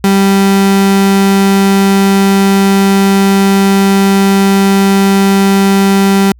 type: tone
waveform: 35% pulse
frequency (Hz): 196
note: G3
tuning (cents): 0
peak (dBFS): -4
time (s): 0.04-6.32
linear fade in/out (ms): 2
effects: added 60 Hz sine -37 dBFS peak until 6.39 s